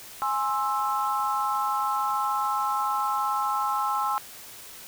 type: chord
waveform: sine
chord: Ab augmented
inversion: none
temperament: equal with one note detuned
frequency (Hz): 830.6 / 1057.4 / 1318.5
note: Ab5 / C6 / E6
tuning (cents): 0 / +18 / 0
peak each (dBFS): -28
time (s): 0.22-4.18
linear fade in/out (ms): 0
effects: white hiss -44 dBFS RMS until 4.87 s